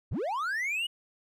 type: linear sweep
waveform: triangle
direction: up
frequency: 49 to 2960 Hz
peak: -27 dBFS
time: 0.11-0.87 s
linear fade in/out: 10 ms
effects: none